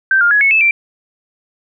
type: tone with pitch steps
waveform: sine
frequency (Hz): 1559 / 1409 / 1679 / 2201 / 2616 / 2352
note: G6 / F6 / G#6 / C#7 / E7 / D7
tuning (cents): -10 / +15 / +18 / -13 / -14 / +2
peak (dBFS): -8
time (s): 0.11-0.71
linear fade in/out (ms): 2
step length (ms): 100
effects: none